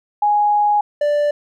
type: tone pair in turn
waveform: sine / triangle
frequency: 830.6 / 587.3 Hz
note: G#5 / D5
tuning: 0 / 0 cents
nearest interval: tritone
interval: 600 cents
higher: first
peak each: -12 dBFS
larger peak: neither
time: 0.22-0.81 / 1.01-1.31 s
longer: first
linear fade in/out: 5 ms
effects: none